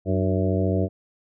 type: harmonic tone with a mistuned harmonic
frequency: 94 Hz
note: F#2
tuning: 28 cents sharp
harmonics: 1 / 2 / 3 / 4 / 5 / 6 / 7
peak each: -23 / -26 / -28 / -29 / -30 / -31 / -31 dBFS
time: 0.05-0.89 s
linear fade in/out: 50 ms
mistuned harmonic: 3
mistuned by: +79 cents
effects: none